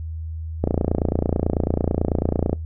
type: click train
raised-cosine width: 2 ms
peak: -6 dBFS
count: 56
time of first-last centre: 0.64-2.53 s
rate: 29.1 Hz
effects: noise-tail reverb RT60 0.2 s tail -24 dB re dry + added 80 Hz sine -27 dBFS peak until 2.65 s